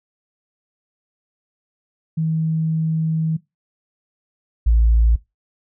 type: tone pair in turn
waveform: sine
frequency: 160 / 56.57 Hz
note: D#3 / A1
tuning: +49 / +49 cents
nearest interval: octave + tritone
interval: 1800 cents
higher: first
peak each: -17 / -10 dBFS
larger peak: second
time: 2.17-3.37 / 4.66-5.16 s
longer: first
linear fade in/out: 10 ms
effects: noise-tail reverb RT60 0.2 s tail -20 dB re dry + tanh soft clip ceiling -7 dBFS